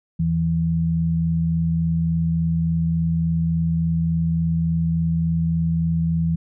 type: tone pair together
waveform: sine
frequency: 81.32 / 164.81 Hz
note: E2 / E3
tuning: -23 / 0 cents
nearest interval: octave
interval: 1223 cents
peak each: -26 / -18 dBFS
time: 0.19-6.36 s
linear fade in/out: 10 ms
effects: none